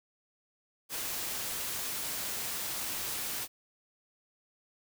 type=noise; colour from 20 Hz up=white; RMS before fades=-36 dBFS; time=0.89-3.48 s; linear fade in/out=50 ms; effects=none